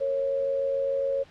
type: tone pair together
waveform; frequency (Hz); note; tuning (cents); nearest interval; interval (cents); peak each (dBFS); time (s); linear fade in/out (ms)
sine; 460.8 / 548; A#4 / C#5; -20 / -20; minor third; 300; -34 / -24; 0-1.24; 20
effects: pink hiss -54 dBFS RMS until 1.3 s + low-pass 4000 Hz 12 dB/octave